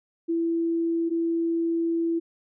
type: tone pair in turn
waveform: sine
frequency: 333.2 / 333.2 Hz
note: E4 / E4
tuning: +19 / +19 cents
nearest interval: unison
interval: 0 cents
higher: neither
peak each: -22 dBFS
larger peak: neither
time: 0.28-1.1 / 1.1-2.2 s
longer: second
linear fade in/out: 20 ms
effects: none